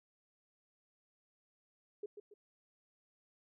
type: tone with echo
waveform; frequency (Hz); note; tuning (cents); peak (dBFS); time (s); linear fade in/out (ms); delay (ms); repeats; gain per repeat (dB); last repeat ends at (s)
sine; 413.2; G#4; -9; -39; 2.03-2.06; 5; 140; 2; -8; 2.34
effects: none